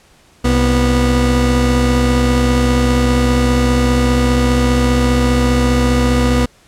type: tone pair together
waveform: 30% pulse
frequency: 64.99 / 245 Hz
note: C2 / B3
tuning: -11 / -14 cents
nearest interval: octave + major seventh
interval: 2297 cents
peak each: -11 dBFS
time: 0.44-6.46 s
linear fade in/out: 10 ms
effects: pink hiss -49 dBFS RMS until 6.67 s + low-pass 10000 Hz 12 dB/octave